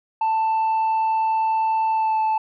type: tone with pitch glide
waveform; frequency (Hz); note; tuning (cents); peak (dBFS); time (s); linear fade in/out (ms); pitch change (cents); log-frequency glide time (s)
sine; 885 to 875.3; A5 to A5; +10 to -9; -15; 0.21-2.38; 5; -19; 1.91-2.19
effects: tanh soft clip ceiling -17 dBFS